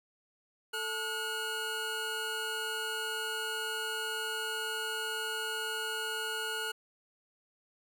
25% pulse tone pair together, 440 / 1442 Hz, A4 / F#6, 0 / -45 cents, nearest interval octave + major sixth, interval 2055 cents, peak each -36 / -31 dBFS, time 0.73-6.72 s, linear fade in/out 10 ms, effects none

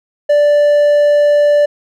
triangle tone, 586 Hz, D5, 4 cents flat, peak -5 dBFS, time 0.29-1.66 s, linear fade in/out 10 ms, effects none

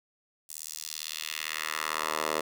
10% pulse tone with high-pass filter sweep, 77.78 Hz, D#2, in tune, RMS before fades -34 dBFS, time 0.49-2.41 s, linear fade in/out 5 ms, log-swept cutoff 8400 to 580 Hz, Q 1.3, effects none

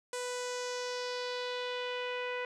sawtooth tone with low-pass filter sweep, 495.1 Hz, B4, 4 cents sharp, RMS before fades -37 dBFS, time 0.13-2.45 s, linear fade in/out 2 ms, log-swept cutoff 8500 to 2300 Hz, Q 2.5, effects none

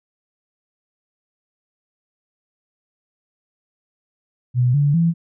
sine tone with pitch steps, 124 / 144.09 / 167.44 Hz, B2 / D3 / E3, +7 / -33 / +27 cents, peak -13 dBFS, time 4.54-5.14 s, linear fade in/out 50 ms, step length 200 ms, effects none

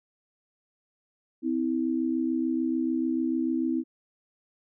sine tone pair together, 257 / 323.8 Hz, C4 / E4, -31 / -31 cents, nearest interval major third, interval 400 cents, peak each -27 dBFS, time 1.42-3.84 s, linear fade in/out 50 ms, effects none

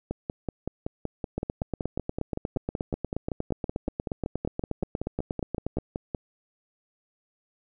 two click trains, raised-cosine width 2 ms, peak -16 / -15 dBFS, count 33 / 38, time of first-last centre 0.11-6.148 / 1.38-5.785 s, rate 5.3 / 8.4 Hz, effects none

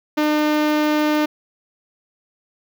sawtooth tone with notch filter, 302.2 Hz, D4, 50 cents sharp, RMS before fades -18 dBFS, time 0.17-1.26 s, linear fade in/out 10 ms, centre 8900 Hz, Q 0.51, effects none

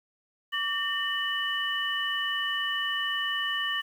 sine tone cluster, 1155 / 1814 / 2967 Hz, D6 / A#6 / F#7, -29 / -48 / +4 cents, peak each -35 / -30 / -30 dBFS, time 0.52-3.82 s, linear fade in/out 20 ms, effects 9-bit

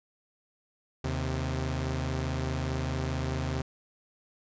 sawtooth tone pair together, 77.78 / 130.81 Hz, D#2 / C3, 0 / 0 cents, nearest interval major sixth, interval 900 cents, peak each -28 dBFS, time 1.04-3.62 s, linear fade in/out 5 ms, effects resampled to 16000 Hz

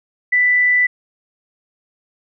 sine tone, 1983 Hz, B6, 7 cents sharp, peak -11 dBFS, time 0.32-0.87 s, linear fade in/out 10 ms, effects none

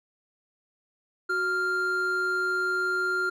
triangle tone pair together, 369.7 / 1395.8 Hz, F#4 / F6, -1 / -1 cents, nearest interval octave + major seventh, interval 2300 cents, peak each -30 / -23 dBFS, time 1.29-3.3 s, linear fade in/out 10 ms, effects none

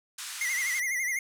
white band-pass noise, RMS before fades -39 dBFS, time 0.18-0.8 s, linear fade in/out 5 ms, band 1100 to 10000 Hz, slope 24 dB/octave
square tone with vibrato, 2042 Hz, C7, 43 cents flat, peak -28 dBFS, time 0.41-1.19 s, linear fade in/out 2 ms, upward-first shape sine, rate 12 Hz, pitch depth 92 cents each way
effects none

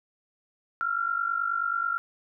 sine tone pair together, 1352 / 1401.3 Hz, E6 / F6, +43 / +5 cents, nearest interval minor second, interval 62 cents, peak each -28 dBFS, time 0.81-1.98 s, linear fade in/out 0 ms, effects none

